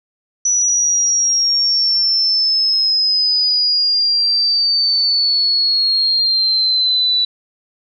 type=exponential sweep; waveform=sine; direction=down; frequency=5920 to 3951 Hz; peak=-12 dBFS; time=0.45-7.25 s; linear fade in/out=5 ms; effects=none